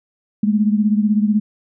sine beating tone pair, 207.7 / 223.7 Hz, G#3 / A3, 0 / +29 cents, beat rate 16 Hz, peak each -14 / -19 dBFS, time 0.43-1.4 s, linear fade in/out 5 ms, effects none

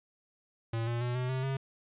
square tone with pitch steps, 114.4 / 118.23 / 122.19 / 126.28 / 130.5 / 134.87 Hz, A#2 / A#2 / B2 / B2 / C3 / C#3, -32 / +25 / -18 / +39 / -4 / -47 cents, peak -31 dBFS, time 0.73-1.57 s, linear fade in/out 5 ms, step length 140 ms, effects resampled to 8000 Hz + 11-bit

